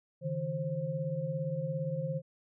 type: tone cluster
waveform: sine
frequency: 142.6 / 160 / 530 Hz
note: C#3 / D#3 / C5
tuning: +49 / +49 / +22 cents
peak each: -37 / -35 / -36 dBFS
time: 0.21-2.22 s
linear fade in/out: 50 ms
effects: none